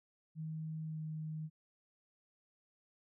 sine tone with pitch glide, 157.9 to 156.18 Hz, D#3 to D#3, +26 to +7 cents, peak -39 dBFS, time 0.35-1.5 s, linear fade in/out 50 ms, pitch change -19 cents, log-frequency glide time 0.85-1 s, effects none

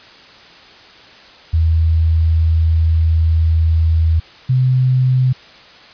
sine tone pair in turn, 81 / 128.58 Hz, E2 / C3, -30 / -30 cents, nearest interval minor sixth, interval 800 cents, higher second, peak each -10 dBFS, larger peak neither, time 1.53-4.2 / 4.49-5.33 s, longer first, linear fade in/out 10 ms, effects white hiss -41 dBFS RMS until 5.93 s + resampled to 11025 Hz

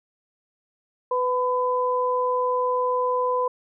sine tone pair together, 499.4 / 1006 Hz, B4 / B5, +19 / +32 cents, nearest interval octave, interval 1213 cents, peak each -23 dBFS, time 1.11-3.48 s, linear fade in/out 5 ms, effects none

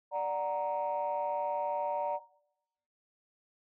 sine chord, D augmented, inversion none, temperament equal, 587.3 / 740 / 932.3 Hz, D5 / F#5 / A#5, 0 / 0 / 0 cents, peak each -33 / -36 / -32 dBFS, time 0.11-2.2 s, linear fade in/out 50 ms, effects noise-tail reverb RT60 0.8 s tail -19 dB re dry + tanh soft clip ceiling -24 dBFS

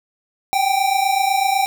square tone pair together, 768 / 796 Hz, G5 / G5, -36 / +26 cents, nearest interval minor second, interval 62 cents, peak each -19 dBFS, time 0.53-1.66 s, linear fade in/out 0 ms, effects none

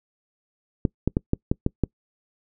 clicks, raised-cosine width 3 ms, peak -7 dBFS, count 7, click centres 0.852 / 1.076 / 1.169 / 1.334 / 1.515 / 1.664 / 1.837 s, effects noise-tail reverb RT60 0.1 s tail -26 dB re dry

